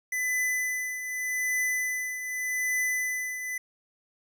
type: tone with tremolo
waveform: square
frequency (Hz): 2005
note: B6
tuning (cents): +26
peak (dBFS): -25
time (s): 0.12-3.58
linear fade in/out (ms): 5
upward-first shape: triangle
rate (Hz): 0.84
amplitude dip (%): 65
effects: none